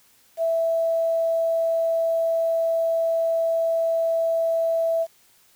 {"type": "tone with quantisation", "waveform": "sine", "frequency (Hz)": 659.3, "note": "E5", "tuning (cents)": 0, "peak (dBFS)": -19, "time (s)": [0.37, 5.07], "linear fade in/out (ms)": 50, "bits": 8, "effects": ["white hiss -58 dBFS RMS until 5.55 s"]}